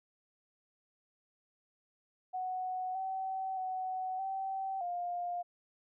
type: tone with pitch steps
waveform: sine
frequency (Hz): 741 / 763 / 748 / 771 / 705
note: F#5 / G5 / F#5 / G5 / F5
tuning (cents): +2 / -47 / +19 / -29 / +16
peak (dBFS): -34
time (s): 2.33-5.43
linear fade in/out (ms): 20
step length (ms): 620
effects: none